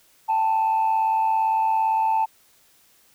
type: tone pair together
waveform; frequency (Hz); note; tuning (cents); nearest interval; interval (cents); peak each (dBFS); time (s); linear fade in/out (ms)
sine; 785 / 882.6; G5 / A5; +2 / +5; major second; 203; -25 / -17; 0.28-2.26; 20
effects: tanh soft clip ceiling -15 dBFS + white hiss -58 dBFS RMS until 3.14 s